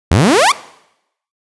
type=exponential sweep; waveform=sawtooth; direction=up; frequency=72.2 to 1231 Hz; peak=-4 dBFS; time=0.11-0.52 s; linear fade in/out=5 ms; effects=noise-tail reverb RT60 0.8 s tail -19 dB re dry + resampled to 24000 Hz